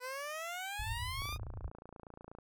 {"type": "exponential sweep", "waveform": "15% pulse", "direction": "up", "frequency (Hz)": [493.9, 1244.5], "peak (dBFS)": -33, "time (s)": [0, 1.38], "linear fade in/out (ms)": 50}
{"type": "low-pass noise", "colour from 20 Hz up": "white", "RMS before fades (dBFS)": -42, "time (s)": [0.79, 1.7], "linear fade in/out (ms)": 5, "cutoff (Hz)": 110, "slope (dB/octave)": 48}
{"type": "click train", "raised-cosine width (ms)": 1, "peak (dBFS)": -36, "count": 34, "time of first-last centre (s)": [1.22, 2.386], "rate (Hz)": 28.3}
{"effects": []}